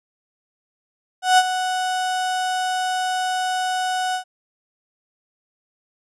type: tone with ADSR envelope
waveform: 35% pulse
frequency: 740 Hz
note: F#5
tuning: in tune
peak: -8 dBFS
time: 1.22-4.24 s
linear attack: 160 ms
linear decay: 44 ms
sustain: -11 dB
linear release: 95 ms
effects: resampled to 24000 Hz